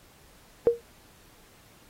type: tone with exponential decay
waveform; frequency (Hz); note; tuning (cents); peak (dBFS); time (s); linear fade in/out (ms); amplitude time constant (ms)
sine; 470.2; A#4; +15; -12; 0.67-0.81; 0; 30
effects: pink hiss -57 dBFS RMS until 1.89 s + AAC 48 kbps